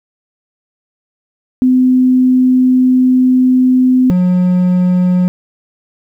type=tone pair in turn; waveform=sine / triangle; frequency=255 / 180.69 Hz; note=C4 / F#3; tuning=-44 / -41 cents; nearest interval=tritone; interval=597 cents; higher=first; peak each=-6 dBFS; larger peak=neither; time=1.62-4.1 / 4.1-5.28 s; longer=first; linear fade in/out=0 ms; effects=8-bit

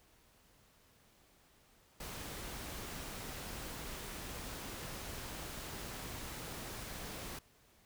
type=noise; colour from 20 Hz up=pink; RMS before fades=-45 dBFS; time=2-7.39 s; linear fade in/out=5 ms; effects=pink hiss -67 dBFS RMS until 7.85 s

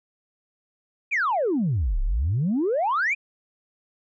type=exponential two-way sweep; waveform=sine; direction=down then up; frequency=2535 to 30.87 to 2535 Hz; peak=-19 dBFS; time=1.11-3.15 s; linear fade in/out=20 ms; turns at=2.01 s; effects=tanh soft clip ceiling -17 dBFS

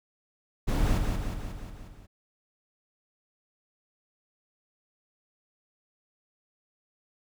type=noise with echo; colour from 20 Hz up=brown; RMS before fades=-25 dBFS; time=0.67-0.99 s; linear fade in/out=20 ms; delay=180 ms; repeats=6; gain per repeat=-4 dB; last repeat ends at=2.07 s; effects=none

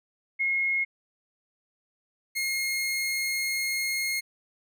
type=tone pair in turn; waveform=sine / sawtooth; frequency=2159 / 2147 Hz; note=C#7 / C7; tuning=-46 / +44 cents; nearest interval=unison; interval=10 cents; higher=first; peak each=-23 dBFS; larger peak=neither; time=0.39-0.85 / 2.35-4.21 s; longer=second; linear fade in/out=20 ms; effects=none

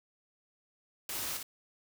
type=noise with echo; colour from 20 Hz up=white; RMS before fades=-38 dBFS; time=1.09-1.37 s; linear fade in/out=2 ms; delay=59 ms; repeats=1; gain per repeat=-4 dB; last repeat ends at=1.429 s; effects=none

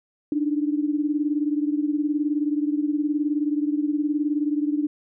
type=beating tone pair; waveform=sine; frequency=292.3 / 311.3 Hz; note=D4 / D#4; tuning=-8 / +1 cents; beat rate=19 Hz; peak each=-22 / -26 dBFS; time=0.32-4.87 s; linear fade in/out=2 ms; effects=none

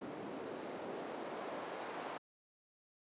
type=noise with band-pass filter sweep; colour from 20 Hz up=pink; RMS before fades=-44 dBFS; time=0.01-2.18 s; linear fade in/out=10 ms; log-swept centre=330 to 770 Hz; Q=0.95; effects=high-pass 200 Hz 12 dB/octave + resampled to 8000 Hz

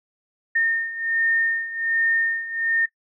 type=beating tone pair; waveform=sine; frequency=1824 / 1825.3 Hz; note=A#6 / A#6; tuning=-38 / -37 cents; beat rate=1.3 Hz; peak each=-25 / -21 dBFS; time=0.55-2.86 s; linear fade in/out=10 ms; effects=noise-tail reverb RT60 0.1 s tail -19 dB re dry

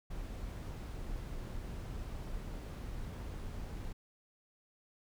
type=noise; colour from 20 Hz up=brown; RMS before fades=-42 dBFS; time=0.1-3.93 s; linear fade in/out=10 ms; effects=none

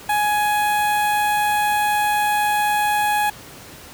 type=tone with notch filter; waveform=sawtooth; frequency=836 Hz; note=G#5; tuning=11 cents sharp; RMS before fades=-19 dBFS; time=0.09-3.3 s; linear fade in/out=5 ms; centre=5300 Hz; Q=0.92; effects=pink hiss -40 dBFS RMS until 3.93 s + high-pass 60 Hz 12 dB/octave

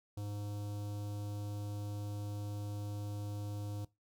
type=tone with notch filter; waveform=square; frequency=103 Hz; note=G#2; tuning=14 cents flat; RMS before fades=-41 dBFS; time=0.17-3.85 s; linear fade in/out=5 ms; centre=1900 Hz; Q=0.54; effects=noise-tail reverb RT60 0.2 s tail -19 dB re dry

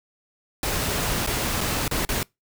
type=noise with dropouts; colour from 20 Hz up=pink; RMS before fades=-25 dBFS; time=0.63-2.23 s; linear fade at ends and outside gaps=1 ms; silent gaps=1.264-1.273 / 1.607-1.611 / 1.879-1.912 / 2.05-2.09 s; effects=noise-tail reverb RT60 0.2 s tail -25 dB re dry

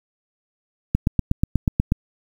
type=click train; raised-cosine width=5 ms; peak=-4 dBFS; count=9; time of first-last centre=0.95-1.921 s; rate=8.24 Hz; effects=7-bit

